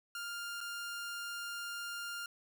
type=tone with dropouts; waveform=sawtooth; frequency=1402 Hz; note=F6; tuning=6 cents sharp; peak=-36 dBFS; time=0.15-2.26 s; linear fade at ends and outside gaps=2 ms; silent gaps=0.606-0.611 s; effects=none